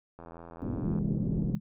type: click train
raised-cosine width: 1 ms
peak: -32 dBFS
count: 68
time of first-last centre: 0.19-0.988 s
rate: 84 Hz
type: low-pass noise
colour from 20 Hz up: white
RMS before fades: -34 dBFS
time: 0.62-1.55 s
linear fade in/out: 0 ms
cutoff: 330 Hz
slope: 24 dB/octave
type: chord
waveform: sine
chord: C augmented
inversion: none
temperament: just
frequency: 130.81 / 163.52 / 204.4 Hz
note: C3 / E3 / G#3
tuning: 0 / -14 / -27 cents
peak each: -35 / -32 / -32 dBFS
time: 0.81-1.6 s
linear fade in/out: 50 ms
effects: none